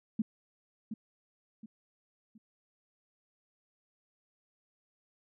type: tone with echo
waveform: sine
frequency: 219.7 Hz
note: A3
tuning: 2 cents flat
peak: -26 dBFS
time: 0.19-0.22 s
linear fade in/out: 5 ms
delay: 720 ms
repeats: 3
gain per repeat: -9 dB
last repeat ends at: 2.38 s
effects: none